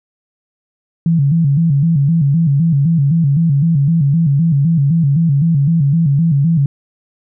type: tone with vibrato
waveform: sine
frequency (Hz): 152.6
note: D#3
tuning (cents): -33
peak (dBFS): -9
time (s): 1.06-6.66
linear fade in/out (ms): 2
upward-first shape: square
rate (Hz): 3.9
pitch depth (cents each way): 150
effects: none